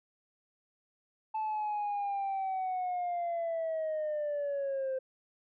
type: linear sweep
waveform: sine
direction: down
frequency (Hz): 876 to 520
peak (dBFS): -29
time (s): 1.34-4.99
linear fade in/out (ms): 10
effects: tanh soft clip ceiling -29 dBFS